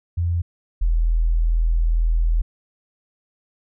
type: tone pair in turn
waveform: sine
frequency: 85.9 / 41.11 Hz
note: F2 / E1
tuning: -28 / -4 cents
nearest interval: octave + minor second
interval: 1276 cents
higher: first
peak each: -18 / -15 dBFS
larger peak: second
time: 0.17-0.42 / 0.81-2.42 s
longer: second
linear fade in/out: 10 ms
effects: none